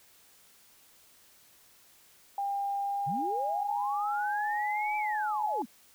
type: tone with pitch glide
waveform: sine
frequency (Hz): 800 to 847.6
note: G5 to G#5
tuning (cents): +35 to +35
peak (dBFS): -29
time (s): 2.38-5.62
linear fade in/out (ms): 2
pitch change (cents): +100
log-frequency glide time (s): 2.82-5.07
type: linear two-way sweep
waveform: sine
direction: up then down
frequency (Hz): 120.3 to 2342 to 188.9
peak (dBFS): -34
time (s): 3.06-5.66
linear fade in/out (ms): 20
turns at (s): 4.97
effects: white hiss -60 dBFS RMS until 5.94 s